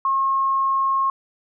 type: tone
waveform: sine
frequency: 1080 Hz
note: C#6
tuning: 45 cents flat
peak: -17 dBFS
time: 0.05-1.1 s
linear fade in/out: 2 ms
effects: none